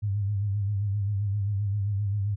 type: tone with vibrato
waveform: sine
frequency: 101.2 Hz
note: G#2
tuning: 44 cents flat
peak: -24 dBFS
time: 0.02-2.36 s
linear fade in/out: 20 ms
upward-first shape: sine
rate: 7.6 Hz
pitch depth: 67 cents each way
effects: none